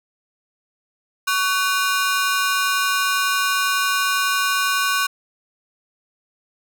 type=ring-modulated tone; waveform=sawtooth; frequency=1314 Hz; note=E6; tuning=6 cents flat; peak=-11 dBFS; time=1.27-5.07 s; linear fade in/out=10 ms; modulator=192 Hz; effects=none